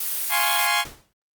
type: noise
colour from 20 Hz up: blue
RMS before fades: -26 dBFS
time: 0-0.67 s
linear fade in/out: 5 ms
type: chord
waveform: 15% pulse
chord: Db major seventh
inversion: first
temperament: equal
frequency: 698.5 / 830.6 / 1046.5 / 1108.7 Hz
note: F5 / Ab5 / C6 / Db6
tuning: 0 / 0 / 0 / 0 cents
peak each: -21 / -17 / -18 / -21 dBFS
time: 0.29-0.85 s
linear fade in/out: 50 ms
type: noise with exponential decay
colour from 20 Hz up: pink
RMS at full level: -34 dBFS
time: 0.85-1.13 s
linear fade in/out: 2 ms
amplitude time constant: 60 ms
effects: Opus 32 kbps